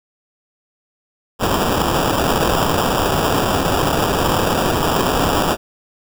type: noise with sample-and-hold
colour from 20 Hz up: white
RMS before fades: -17 dBFS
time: 1.39-5.57 s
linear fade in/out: 50 ms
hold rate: 2100 Hz
effects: none